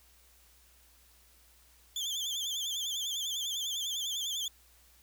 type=tone with vibrato; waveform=30% pulse; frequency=3323 Hz; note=G#7; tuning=in tune; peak=-30 dBFS; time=1.96-4.48 s; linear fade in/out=2 ms; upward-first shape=sine; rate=10 Hz; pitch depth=110 cents each way; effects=added 60 Hz sine -64 dBFS peak until 5.02 s + white hiss -63 dBFS RMS until 5.02 s